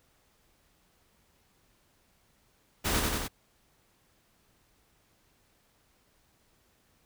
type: noise with echo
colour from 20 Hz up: pink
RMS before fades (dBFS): -29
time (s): 2.84-3.01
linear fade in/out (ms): 20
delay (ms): 91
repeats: 3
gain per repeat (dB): -2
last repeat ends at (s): 3.283
effects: pink hiss -68 dBFS RMS until 7.05 s